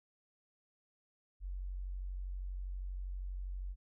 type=tone; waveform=sine; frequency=46.25 Hz; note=F#1; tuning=in tune; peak=-38 dBFS; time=1.4-3.76 s; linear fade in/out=50 ms; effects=none